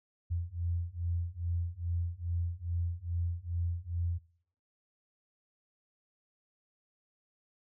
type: beating tone pair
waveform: sine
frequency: 84.8 / 87.2 Hz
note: E2 / F2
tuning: +50 / -2 cents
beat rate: 2.4 Hz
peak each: -35 / -34 dBFS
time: 0.3-4.19 s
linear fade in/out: 20 ms
effects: noise-tail reverb RT60 0.6 s tail -21 dB re dry